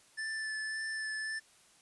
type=tone with vibrato; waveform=square; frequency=1754 Hz; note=A6; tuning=6 cents flat; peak=-36 dBFS; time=0.17-1.4 s; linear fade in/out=20 ms; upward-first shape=sine; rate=1.8 Hz; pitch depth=14 cents each way; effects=white hiss -63 dBFS RMS until 1.81 s + resampled to 24000 Hz